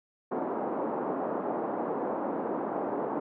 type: band-pass noise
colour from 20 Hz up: pink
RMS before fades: -32 dBFS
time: 0.31-3.2 s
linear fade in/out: 10 ms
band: 240 to 1000 Hz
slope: 24 dB/octave
effects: none